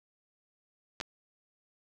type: clicks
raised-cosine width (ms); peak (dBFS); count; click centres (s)
0.2; -19; 2; 1.002 / 1.011
effects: none